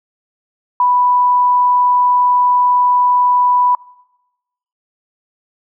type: tone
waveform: sine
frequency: 987.8 Hz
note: B5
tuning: in tune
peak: -9 dBFS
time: 0.8-3.75 s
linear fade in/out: 2 ms
effects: noise-tail reverb RT60 1.0 s tail -23 dB re dry